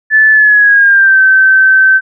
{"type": "tone with pitch glide", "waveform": "sine", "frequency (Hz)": [1742, 1543], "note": ["A6", "G6"], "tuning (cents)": [-18, -28], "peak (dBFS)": -3, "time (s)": [0.1, 2.01], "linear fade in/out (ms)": 50, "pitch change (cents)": -210, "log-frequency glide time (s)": [0.32, 1.2], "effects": []}